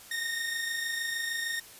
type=tone pair together; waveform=sawtooth; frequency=1822.5 / 1849 Hz; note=A#6 / A#6; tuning=-40 / -15 cents; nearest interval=unison; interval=25 cents; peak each=-35 / -28 dBFS; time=0.11-1.6 s; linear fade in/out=5 ms; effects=white hiss -50 dBFS RMS until 1.79 s + resampled to 32000 Hz